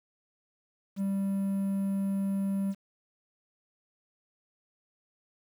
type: tone with quantisation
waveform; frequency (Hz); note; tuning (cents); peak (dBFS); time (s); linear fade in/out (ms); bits
triangle; 196; G3; 0; -25; 0.96-2.75; 50; 9
effects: none